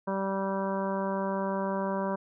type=harmonic tone; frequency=194.2 Hz; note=G3; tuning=16 cents flat; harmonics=1 / 2 / 3 / 4 / 5 / 6 / 7 / 8; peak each=-32 / -36 / -33 / -44 / -34 / -42 / -46 / -44 dBFS; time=0.07-2.16 s; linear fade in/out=10 ms; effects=none